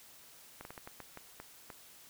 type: slowing click train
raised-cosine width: 0.5 ms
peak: -30 dBFS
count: 9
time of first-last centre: 0.61-1.702 s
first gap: 41 ms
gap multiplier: 1.33
effects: white hiss -57 dBFS RMS until 2.09 s